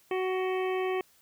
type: harmonic tone with a mistuned harmonic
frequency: 373 Hz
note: F#4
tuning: 14 cents sharp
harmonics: 1 / 2 / 3 / 5 / 6 / 7 / 8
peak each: -28 / -36 / -39 / -42 / -42 / -44 / -48 dBFS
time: 0.11-1.01 s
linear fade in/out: 2 ms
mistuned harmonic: 8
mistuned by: +64 cents
effects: white hiss -63 dBFS RMS until 1.21 s